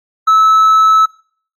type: tone with hard clipping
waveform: sine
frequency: 1302 Hz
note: E6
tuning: 22 cents flat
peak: -6 dBFS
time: 0.27-1.06 s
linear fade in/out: 10 ms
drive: 2 dB
effects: noise-tail reverb RT60 0.5 s tail -23 dB re dry + MP3 64 kbps